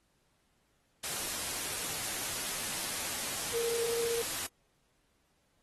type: tone in noise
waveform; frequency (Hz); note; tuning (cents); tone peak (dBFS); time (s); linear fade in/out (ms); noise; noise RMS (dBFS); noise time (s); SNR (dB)
sine; 466.2; A#4; 0; -31; 3.53-4.22; 10; white; -36; 1.03-4.47; +2
effects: pink hiss -74 dBFS RMS until 5.62 s + AAC 32 kbps